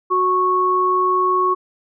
sine tone pair together, 368.3 / 1103.7 Hz, F#4 / C#6, -8 / -8 cents, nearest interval octave + perfect fifth, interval 1900 cents, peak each -20 / -15 dBFS, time 0.1-1.55 s, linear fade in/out 20 ms, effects none

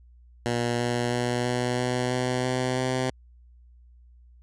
10% pulse tone with pitch steps, 119.7 / 120.95 / 122.22 / 123.49 / 124.78 / 126.09 / 127.41 / 128.74 Hz, A#2 / B2 / B2 / B2 / B2 / B2 / C3 / C3, +46 / -36 / -18 / 0 / +18 / +36 / -46 / -28 cents, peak -16 dBFS, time 0.46-3.1 s, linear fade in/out 0 ms, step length 330 ms, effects added 60 Hz sine -50 dBFS peak until 4.42 s + resampled to 22050 Hz

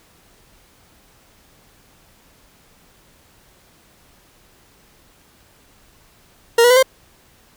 40% pulse tone with pitch steps, 466.2 / 485.2 / 504.9 / 525.4 Hz, A#4 / B4 / B4 / C5, 0 / -31 / +38 / +7 cents, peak -8 dBFS, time 6.58-6.828 s, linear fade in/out 5 ms, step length 62 ms, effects pink hiss -53 dBFS RMS until 7.56 s

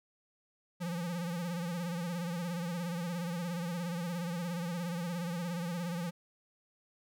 square tone with vibrato, 173 Hz, F3, 16 cents flat, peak -35 dBFS, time 0.8-6.11 s, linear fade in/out 20 ms, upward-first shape sine, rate 17 Hz, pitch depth 78 cents each way, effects none

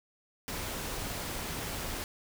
pink noise, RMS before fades -37 dBFS, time 0.48-2.04 s, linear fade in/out 0 ms, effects none

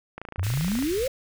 click train, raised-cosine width 0.5 ms, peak -21 dBFS, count 19, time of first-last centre 0.18-0.825 s, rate 27.9 Hz
sine exponential sweep, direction up, 83.3 to 554.4 Hz, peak -23 dBFS, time 0.38-1.08 s, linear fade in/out 5 ms
pink band-stop noise, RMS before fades -35 dBFS, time 0.43-1.08 s, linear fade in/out 10 ms, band 130 to 1600 Hz, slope 24 dB/octave
effects none

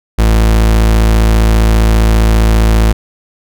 40% pulse tone, 55 Hz, A1, in tune, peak -5 dBFS, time 0.18-2.93 s, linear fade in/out 10 ms, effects none

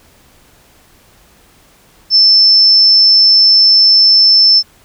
sine tone, 5300 Hz, E8, 9 cents sharp, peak -4 dBFS, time 2.1-4.63 s, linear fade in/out 50 ms, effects pink hiss -47 dBFS RMS until 4.84 s

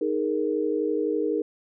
sine chord, D# suspended fourth, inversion none, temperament just, 311.1 / 414.8 / 466.7 Hz, D#4 / G#4 / A#4, 0 / -2 / +2 cents, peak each -27 dBFS, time 0.01-1.42 s, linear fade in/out 5 ms, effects none

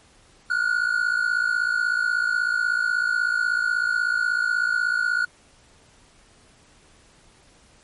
triangle tone pair together, 1423.7 / 1480 Hz, F6 / F#6, +33 / 0 cents, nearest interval minor second, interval 67 cents, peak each -21 dBFS, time 0.5-5.25 s, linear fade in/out 5 ms, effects pink hiss -55 dBFS RMS until 7.83 s + MP3 48 kbps

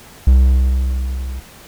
triangle tone with level ramp, 64.5 Hz, C2, 24 cents flat, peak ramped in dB -3 to -21 dBFS, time 0.27-1.4 s, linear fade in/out 5 ms, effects pink hiss -41 dBFS RMS until 1.67 s

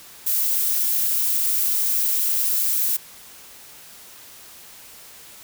violet noise, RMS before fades -21 dBFS, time 0.26-2.97 s, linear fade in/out 10 ms, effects white hiss -44 dBFS RMS until 5.43 s

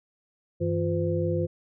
sine tone cluster, 97.1 / 163.1 / 349.8 / 511 Hz, G2 / E3 / F4 / C5, -16 / -18 / +3 / -41 cents, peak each -29 dBFS, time 0.6-1.47 s, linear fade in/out 20 ms, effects none

